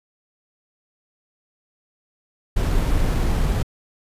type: noise with sample-and-hold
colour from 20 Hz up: brown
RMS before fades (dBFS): -19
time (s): 2.56-3.63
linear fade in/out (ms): 10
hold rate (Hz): 11025
effects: resampled to 32000 Hz